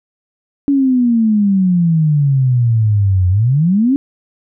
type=exponential two-way sweep; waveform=sine; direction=down then up; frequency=285.1 to 89.2 to 285.1 Hz; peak=-9 dBFS; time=0.68-3.96 s; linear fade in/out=0 ms; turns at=3.29 s; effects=none